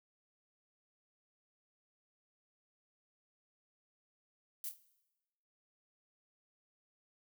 violet noise with echo, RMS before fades -41 dBFS, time 4.64-4.69 s, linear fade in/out 2 ms, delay 25 ms, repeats 4, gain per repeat -8 dB, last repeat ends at 4.79 s, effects noise-tail reverb RT60 1.0 s tail -18 dB re dry

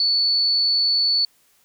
sine tone, 4455 Hz, C#8, 8 cents sharp, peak -16 dBFS, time 0-1.25 s, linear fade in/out 2 ms, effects white hiss -60 dBFS RMS until 1.64 s

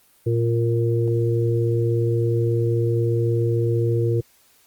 harmonic tone, 116.3 Hz, A#2, 4 cents flat, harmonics 1 / 3 / 4, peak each -19 / -24 / -25 dBFS, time 0.26-4.21 s, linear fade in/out 10 ms, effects white hiss -57 dBFS RMS until 4.66 s + Opus 32 kbps

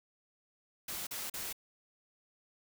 white noise bursts, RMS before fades -40 dBFS, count 3, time 0.88-1.528 s, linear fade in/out 5 ms, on 190 ms, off 39 ms, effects none

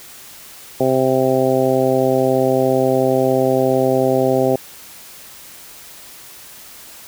harmonic tone, 131 Hz, C3, 2 cents sharp, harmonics 1 / 2 / 3 / 4 / 5 / 6, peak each -24 / -20 / -18 / -18 / -20 / -24 dBFS, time 0.8-4.56 s, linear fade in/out 5 ms, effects white hiss -39 dBFS RMS until 7.07 s

